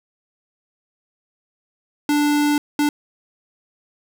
square tone bursts at uneven times, 293.7 Hz, D4, in tune, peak -16 dBFS, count 2, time 2.09-2.58 / 2.79-2.89 s, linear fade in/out 2 ms, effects none

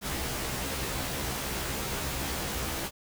pink noise with comb filter, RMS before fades -33 dBFS, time 0.01-2.91 s, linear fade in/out 50 ms, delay 15 ms, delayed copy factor +0.9, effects none

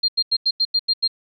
sine tone bursts, 4201 Hz, C8, 6 cents sharp, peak -15 dBFS, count 8, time 0.03-1.078 s, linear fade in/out 10 ms, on 54 ms, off 88 ms, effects none

